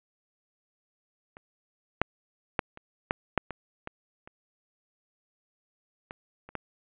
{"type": "clicks", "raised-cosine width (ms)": 0.5, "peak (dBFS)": [-30, -6, -9, -29, -10, -7, -20, -20, -30, -23, -30, -17], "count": 12, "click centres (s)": [1.369, 2.016, 2.592, 2.774, 3.109, 3.377, 3.507, 3.874, 4.275, 6.109, 6.49, 6.553], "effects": ["resampled to 8000 Hz", "8-bit"]}